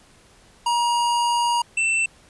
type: tone pair in turn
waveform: square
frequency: 950 / 2676 Hz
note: A#5 / E7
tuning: +33 / +25 cents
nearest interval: octave + tritone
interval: 1792 cents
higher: second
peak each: -19 dBFS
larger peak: neither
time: 0.66-1.62 / 1.77-2.06 s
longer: first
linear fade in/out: 5 ms
effects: pink hiss -53 dBFS RMS until 2.29 s + resampled to 24000 Hz